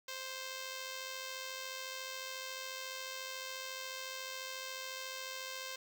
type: tone with amplitude modulation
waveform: 5% pulse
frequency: 523.3 Hz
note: C5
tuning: in tune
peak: -28 dBFS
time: 0.08-5.76 s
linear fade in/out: 5 ms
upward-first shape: sine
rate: 94.1 Hz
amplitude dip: 40%
effects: none